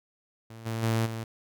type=tone with level steps; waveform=sawtooth; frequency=113.1 Hz; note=A2; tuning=48 cents sharp; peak=-39 / -26 / -20 / -29 dBFS; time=0.5-1.24 s; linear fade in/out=5 ms; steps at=0.65 / 0.82 / 1.05 s; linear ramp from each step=20 ms; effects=none